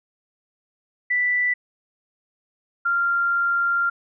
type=tone pair in turn; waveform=sine; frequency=1975.5 / 1388.8 Hz; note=B6 / F6; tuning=0 / -10 cents; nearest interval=tritone; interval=610 cents; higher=first; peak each=-18 dBFS; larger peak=neither; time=1.1-1.54 / 2.85-3.9 s; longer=second; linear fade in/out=10 ms; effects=none